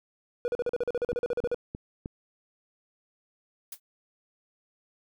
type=tone bursts; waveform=triangle; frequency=484.5 Hz; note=B4; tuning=33 cents flat; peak=-23 dBFS; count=16; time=0.45-1.545 s; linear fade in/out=0 ms; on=30 ms; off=41 ms
type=click train; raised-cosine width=3 ms; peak=-22 dBFS; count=4; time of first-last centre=1.13-2.059 s; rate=3.23 Hz
type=noise with exponential decay; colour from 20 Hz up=blue; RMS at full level=-33 dBFS; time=3.72-3.8 s; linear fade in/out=5 ms; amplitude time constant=16 ms
effects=none